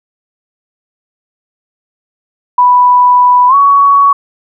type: tone with pitch glide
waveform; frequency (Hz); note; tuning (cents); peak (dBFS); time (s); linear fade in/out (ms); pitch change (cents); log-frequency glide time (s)
sine; 988 to 1121.9; B5 to C#6; 0 to +20; -3; 2.58-4.13; 5; +220; 3.48-3.55
effects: none